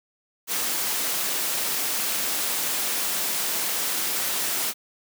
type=noise; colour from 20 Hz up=white; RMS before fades=-26 dBFS; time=0.47-4.74 s; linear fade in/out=50 ms; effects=high-pass 200 Hz 12 dB/octave